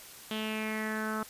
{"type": "tone with low-pass filter sweep", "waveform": "sawtooth", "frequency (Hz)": 217.2, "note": "A3", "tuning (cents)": -22, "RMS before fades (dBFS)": -34, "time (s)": [0.31, 1.23], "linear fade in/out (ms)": 2, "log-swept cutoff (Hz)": [3300, 1300], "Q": 5.2, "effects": ["white hiss -49 dBFS RMS until 1.29 s", "resampled to 32000 Hz"]}